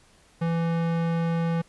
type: tone with low-pass filter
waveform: square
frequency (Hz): 166.8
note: E3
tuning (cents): +21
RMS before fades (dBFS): -25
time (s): 0.41-1.62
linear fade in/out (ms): 10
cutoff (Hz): 2400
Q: 0.54
effects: pink hiss -58 dBFS RMS until 1.68 s + resampled to 24000 Hz